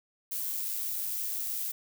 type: noise with amplitude modulation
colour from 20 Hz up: violet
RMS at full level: -32 dBFS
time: 0.31-1.72 s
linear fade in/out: 10 ms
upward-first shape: sine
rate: 106 Hz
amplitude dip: 35%
effects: none